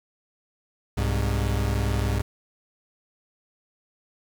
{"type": "tone pair together", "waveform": "40% pulse", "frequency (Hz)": [64.8, 102.86], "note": ["C2", "G#2"], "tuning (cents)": [-16, -16], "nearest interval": "minor sixth", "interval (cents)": 800, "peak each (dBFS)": -24, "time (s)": [0.97, 2.22], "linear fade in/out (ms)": 10, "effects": ["8-bit"]}